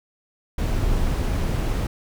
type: noise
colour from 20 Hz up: brown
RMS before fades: -22 dBFS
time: 0.58-1.87 s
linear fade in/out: 5 ms
effects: none